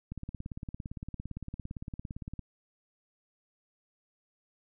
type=click train; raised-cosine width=5 ms; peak=-26 dBFS; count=41; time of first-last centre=0.12-2.393 s; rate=17.6 Hz; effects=none